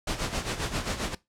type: noise with tremolo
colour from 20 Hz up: pink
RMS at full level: -28 dBFS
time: 0.07-1.15 s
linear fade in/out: 5 ms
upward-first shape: sine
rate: 7.5 Hz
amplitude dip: 70%
effects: noise-tail reverb RT60 0.2 s tail -20 dB re dry + low-pass 8000 Hz 12 dB/octave